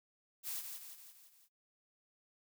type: noise with echo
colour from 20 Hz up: blue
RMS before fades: -41 dBFS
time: 0.43-0.64 s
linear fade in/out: 50 ms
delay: 170 ms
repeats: 5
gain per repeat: -5 dB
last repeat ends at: 1.49 s
effects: noise-tail reverb RT60 0.1 s tail -19 dB re dry